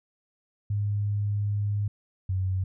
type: tone pair in turn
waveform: sine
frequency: 102.8 / 93.94 Hz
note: G#2 / F#2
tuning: -17 / +27 cents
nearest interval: major second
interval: 156 cents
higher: first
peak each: -24 dBFS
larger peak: neither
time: 0.7-1.88 / 2.29-2.64 s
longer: first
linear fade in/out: 5 ms
effects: none